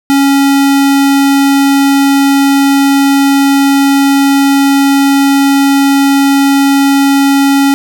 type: tone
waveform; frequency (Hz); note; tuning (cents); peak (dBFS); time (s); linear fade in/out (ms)
square; 277.2; C#4; 0; -6; 0.1-7.74; 0
effects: none